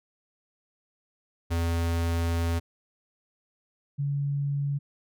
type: tone pair in turn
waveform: square / sine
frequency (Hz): 84.1 / 141.77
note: E2 / C#3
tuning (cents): +35 / +39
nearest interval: major sixth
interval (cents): 904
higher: second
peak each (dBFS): -25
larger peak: neither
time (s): 1.5-2.6 / 3.98-4.79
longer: first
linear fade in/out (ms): 20
effects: none